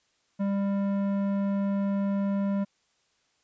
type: tone with low-pass filter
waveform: square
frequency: 198.6 Hz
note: G3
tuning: 23 cents sharp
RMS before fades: -27 dBFS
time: 0.39-2.65 s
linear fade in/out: 20 ms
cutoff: 1000 Hz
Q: 0.56
effects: white hiss -70 dBFS RMS until 3.43 s + resampled to 16000 Hz